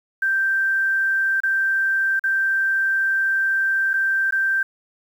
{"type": "tone with dropouts", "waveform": "sine", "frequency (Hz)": 1568, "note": "G6", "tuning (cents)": 0, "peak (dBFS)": -17, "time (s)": [0.22, 4.63], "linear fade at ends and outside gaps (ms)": 5, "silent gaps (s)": [[1.404, 1.434], [2.195, 2.238], [3.934, 3.938], [4.309, 4.323]], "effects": ["8-bit"]}